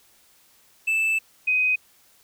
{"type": "tone pair in turn", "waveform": ["triangle", "sine"], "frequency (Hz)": [2637, 2509], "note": ["E7", "D#7"], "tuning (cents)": [0, 14], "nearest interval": "minor second", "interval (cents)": 86, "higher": "first", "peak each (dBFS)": -18, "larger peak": "neither", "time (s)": [[0.87, 1.19], [1.47, 1.76]], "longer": "first", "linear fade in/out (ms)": 10, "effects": ["white hiss -58 dBFS RMS until 2.23 s"]}